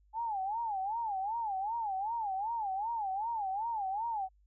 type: tone with vibrato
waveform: sine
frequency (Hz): 843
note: G#5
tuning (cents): +26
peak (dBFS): -32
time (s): 0.13-4.29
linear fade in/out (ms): 50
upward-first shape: sine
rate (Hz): 2.6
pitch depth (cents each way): 190
effects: added 50 Hz sine -63 dBFS peak until 4.46 s